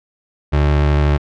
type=tone with vibrato; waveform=30% pulse; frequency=73.42 Hz; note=D2; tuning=in tune; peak=-9 dBFS; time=0.52-1.18 s; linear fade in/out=20 ms; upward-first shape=sine; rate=11 Hz; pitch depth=10 cents each way; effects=low-pass 3000 Hz 12 dB/octave